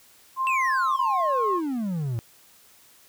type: tone with pitch glide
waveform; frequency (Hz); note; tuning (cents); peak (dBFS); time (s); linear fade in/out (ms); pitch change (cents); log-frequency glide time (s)
sine; 1052 to 1076; C6 to C6; +9 to +48; -22; 0.36-1.61; 50; +39; 0.78-1.49
type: exponential sweep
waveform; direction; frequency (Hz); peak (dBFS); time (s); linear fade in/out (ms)
triangle; down; 2725 to 110; -23; 0.47-2.19; 0
effects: white hiss -55 dBFS RMS until 3.08 s